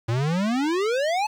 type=exponential sweep; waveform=square; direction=up; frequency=110 to 880 Hz; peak=-22 dBFS; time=0.08-1.27 s; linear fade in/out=10 ms; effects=low-pass 6000 Hz 12 dB/octave + 8-bit